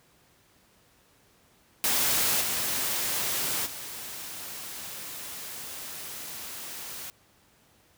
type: noise with level steps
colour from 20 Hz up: white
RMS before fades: -25 / -29 / -39 dBFS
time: 1.84-7.1 s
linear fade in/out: 0 ms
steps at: 2.4 / 3.65 s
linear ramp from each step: 20 ms
effects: pink hiss -62 dBFS RMS until 7.97 s + high-pass 60 Hz 12 dB/octave